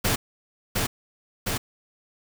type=noise with echo; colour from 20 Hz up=pink; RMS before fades=-23 dBFS; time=0.04-0.16 s; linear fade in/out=10 ms; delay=710 ms; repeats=2; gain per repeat=-2 dB; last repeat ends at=1.58 s; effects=none